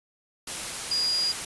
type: tone in noise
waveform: sine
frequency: 4864 Hz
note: D#8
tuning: 40 cents flat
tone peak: -23 dBFS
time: 0.91-1.32 s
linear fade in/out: 5 ms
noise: white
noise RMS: -33 dBFS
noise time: 0.47-1.45 s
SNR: +7 dB
effects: resampled to 24000 Hz

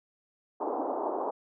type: band-pass noise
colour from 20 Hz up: white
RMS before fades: -32 dBFS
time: 0.6-1.31 s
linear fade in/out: 10 ms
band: 270 to 1000 Hz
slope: 48 dB/octave
effects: none

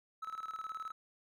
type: tone with tremolo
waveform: triangle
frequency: 1300 Hz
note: E6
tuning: 24 cents flat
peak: -35 dBFS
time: 0.22-0.92 s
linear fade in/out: 10 ms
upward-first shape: square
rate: 19 Hz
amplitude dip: 75%
effects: tanh soft clip ceiling -33 dBFS

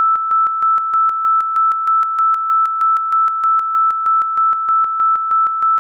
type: tone with tremolo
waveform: sine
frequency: 1318.5 Hz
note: E6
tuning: in tune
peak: -10 dBFS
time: 0-5.79 s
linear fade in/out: 0 ms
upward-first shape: square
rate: 3.2 Hz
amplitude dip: 50%
effects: none

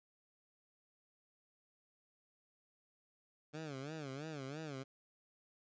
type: tone with vibrato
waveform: 15% pulse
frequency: 145.5 Hz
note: D3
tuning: 16 cents flat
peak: -37 dBFS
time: 3.53-4.84 s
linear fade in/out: 20 ms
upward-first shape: sine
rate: 3 Hz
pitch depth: 170 cents each way
effects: resampled to 16000 Hz

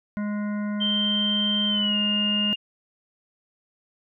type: harmonic tone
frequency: 207.7 Hz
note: G#3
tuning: in tune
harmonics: 1 / 3 / 5 / 7 / 9 / 10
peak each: -25 / -39 / -42 / -41 / -48 / -49 dBFS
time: 0.17-2.53 s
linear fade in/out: 0 ms
type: tone with pitch glide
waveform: sine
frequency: 3136 to 2826 Hz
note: G7 to F7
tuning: 0 to +20 cents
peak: -22 dBFS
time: 0.8-2.56 s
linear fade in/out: 20 ms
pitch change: -180 cents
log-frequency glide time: 1.68-1.97 s
effects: none

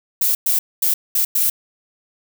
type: noise bursts at uneven times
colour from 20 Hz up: violet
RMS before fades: -17 dBFS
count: 5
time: 0.21-0.35 / 0.46-0.59 / 0.82-0.94 / 1.15-1.25 / 1.35-1.5 s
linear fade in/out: 5 ms
effects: none

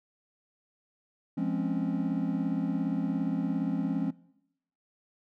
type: chord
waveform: triangle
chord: Db major seventh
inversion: first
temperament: just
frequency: 173.24 / 207.9 / 259.9 / 277.2 Hz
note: F3 / Ab3 / C4 / Db4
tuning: -14 / +2 / -11 / 0 cents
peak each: -31 dBFS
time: 1.37-4.11 s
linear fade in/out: 10 ms
effects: noise-tail reverb RT60 0.8 s tail -21 dB re dry

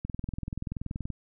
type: click train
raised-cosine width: 5 ms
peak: -21 dBFS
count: 23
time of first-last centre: 0.05-1.103 s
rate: 20.9 Hz
effects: none

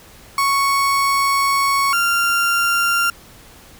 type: tone pair in turn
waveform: 35% pulse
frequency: 1108.7 / 1387.5 Hz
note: C#6 / F6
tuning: 0 / -12 cents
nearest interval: major third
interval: 388 cents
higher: second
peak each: -13 dBFS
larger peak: neither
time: 0.38-1.93 / 1.93-3.1 s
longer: first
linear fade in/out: 2 ms
effects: pink hiss -44 dBFS RMS until 3.79 s

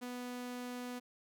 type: tone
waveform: sawtooth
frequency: 246.9 Hz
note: B3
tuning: in tune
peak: -37 dBFS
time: 0.01-1 s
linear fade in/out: 20 ms
effects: none

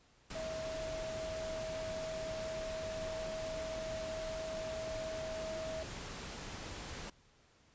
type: tone in noise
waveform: sine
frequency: 640 Hz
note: D#5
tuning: 49 cents sharp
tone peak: -39 dBFS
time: 0.35-5.83 s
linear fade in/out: 5 ms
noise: pink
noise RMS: -45 dBFS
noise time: 0.3-7.1 s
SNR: +3 dB
effects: pink hiss -67 dBFS RMS until 7.74 s + resampled to 16000 Hz

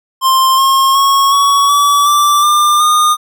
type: tone with pitch steps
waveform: square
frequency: 1052 / 1074.7 / 1097.9 / 1121.7 / 1145.9 / 1170.6 / 1195.9 / 1221.8 Hz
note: C6 / C6 / C#6 / C#6 / D6 / D6 / D6 / D#6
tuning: +9 / +46 / -17 / +20 / -43 / -6 / +31 / -32 cents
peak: -8 dBFS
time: 0.21-3.17 s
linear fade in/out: 50 ms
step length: 370 ms
effects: none

